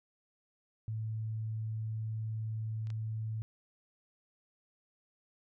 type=tone; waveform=sine; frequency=110.1 Hz; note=A2; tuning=2 cents sharp; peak=-34 dBFS; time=0.88-3.42 s; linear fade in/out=0 ms
type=clicks; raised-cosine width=0.2 ms; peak=-40 / -34 dBFS; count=2; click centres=2.871 / 2.903 s
effects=none